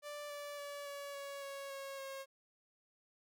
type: tone with pitch steps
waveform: sawtooth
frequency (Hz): 587 / 580.3 / 573.6 / 567 / 560.5 / 554.1 / 547.7 / 541.4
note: D5 / D5 / D5 / C#5 / C#5 / C#5 / C#5 / C#5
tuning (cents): -1 / -21 / -41 / +39 / +19 / -1 / -21 / -41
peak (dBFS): -40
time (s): 0.02-2.26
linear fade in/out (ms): 50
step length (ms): 280
effects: none